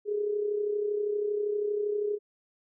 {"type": "tone with amplitude modulation", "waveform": "sine", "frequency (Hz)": 415.3, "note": "G#4", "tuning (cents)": 0, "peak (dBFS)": -24, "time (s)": [0.05, 2.19], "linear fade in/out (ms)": 50, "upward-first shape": "sine", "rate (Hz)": 32.6, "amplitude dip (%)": 55, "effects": []}